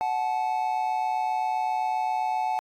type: tone pair together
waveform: triangle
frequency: 740 / 867.6 Hz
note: F#5 / A5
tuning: 0 / -25 cents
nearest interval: minor third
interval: 275 cents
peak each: -25 dBFS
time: 0.01-2.59 s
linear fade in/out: 0 ms
effects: AAC 64 kbps